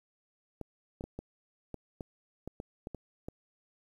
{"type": "clicks", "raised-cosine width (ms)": 2, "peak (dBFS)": -26, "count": 11, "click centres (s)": [0.613, 1.009, 1.04, 1.19, 1.743, 2.008, 2.476, 2.601, 2.871, 2.947, 3.285], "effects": ["10-bit"]}